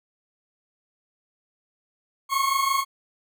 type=tone pair together; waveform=40% pulse; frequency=1079.1 / 1105 Hz; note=C#6 / C#6; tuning=-47 / -6 cents; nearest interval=unison; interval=41 cents; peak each=-23 dBFS; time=2.29-2.85 s; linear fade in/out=50 ms; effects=none